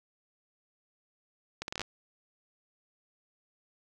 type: accelerating click train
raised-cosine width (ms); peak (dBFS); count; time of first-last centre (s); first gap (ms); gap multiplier
0.2; -18; 8; 1.62-1.816; 61; 0.72
effects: none